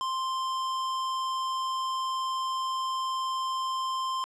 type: tone with hard clipping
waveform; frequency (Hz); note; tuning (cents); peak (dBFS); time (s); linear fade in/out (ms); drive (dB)
sine; 1046.5; C6; 0; -30; 0.01-4.24; 0; 15
effects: low-pass 9000 Hz 12 dB/octave